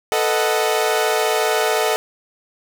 sawtooth chord, B dominant seventh, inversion third, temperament equal, 440 / 493.9 / 622.3 / 740 Hz, A4 / B4 / D#5 / F#5, 0 / 0 / 0 / 0 cents, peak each -16 / -22 / -18 / -19 dBFS, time 0.12-1.96 s, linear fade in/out 0 ms, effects none

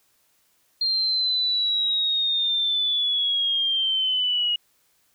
sine linear sweep, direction down, 4205 to 2881 Hz, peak -20 dBFS, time 0.81-4.56 s, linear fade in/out 5 ms, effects white hiss -65 dBFS RMS until 5.14 s

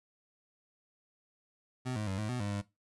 25% pulse tone with pitch steps, 127.3 / 106.4 / 95.7 / 106.9 / 124.5 / 102.1 / 101.2 Hz, C3 / G#2 / G2 / A2 / B2 / G#2 / G#2, -47 / +42 / -41 / -49 / +14 / -29 / -44 cents, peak -30 dBFS, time 1.85-2.62 s, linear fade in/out 20 ms, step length 110 ms, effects noise-tail reverb RT60 0.2 s tail -17 dB re dry + resampled to 24000 Hz

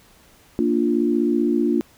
sine chord, Bb major, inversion none, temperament equal, 233.1 / 293.7 / 349.2 Hz, Bb3 / D4 / F4, 0 / 0 / 0 cents, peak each -21 dBFS, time 0.59-1.81 s, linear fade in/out 0 ms, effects pink hiss -53 dBFS RMS until 1.97 s

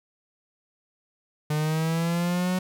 45% pulse linear sweep, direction up, 150 to 185 Hz, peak -23 dBFS, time 1.5-2.59 s, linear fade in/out 5 ms, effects none

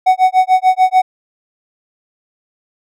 triangle tone with tremolo, 746 Hz, F#5, 14 cents sharp, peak -3 dBFS, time 0.06-1.02 s, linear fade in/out 10 ms, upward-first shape sine, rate 6.8 Hz, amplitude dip 100%, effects none

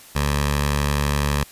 10% pulse tone with notch filter, 72.1 Hz, D2, 31 cents flat, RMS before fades -21 dBFS, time 0.15-1.44 s, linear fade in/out 10 ms, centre 320 Hz, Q 0.72, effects white hiss -45 dBFS RMS until 1.51 s + resampled to 32000 Hz

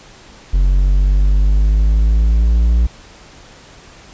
triangle exponential sweep, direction up, 45.41 to 58.6 Hz, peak -7 dBFS, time 0.53-2.87 s, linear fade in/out 10 ms, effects pink hiss -41 dBFS RMS until 4.13 s + resampled to 16000 Hz

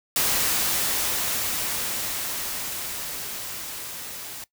white noise with level ramp, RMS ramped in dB -22 to -37 dBFS, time 0.16-4.44 s, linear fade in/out 2 ms, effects noise-tail reverb RT60 0.1 s tail -19 dB re dry

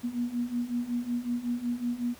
sine beating tone pair, 237.9 / 243.3 Hz, A#3 / B3, +35 / -26 cents, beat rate 5.4 Hz, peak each -33 / -30 dBFS, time 0.03-2.15 s, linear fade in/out 20 ms, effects pink hiss -52 dBFS RMS until 2.19 s + high-pass 60 Hz 12 dB/octave

